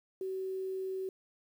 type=tone with quantisation; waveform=sine; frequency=379 Hz; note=F#4; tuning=42 cents sharp; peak=-34 dBFS; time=0.21-1.09 s; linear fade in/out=2 ms; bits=10; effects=none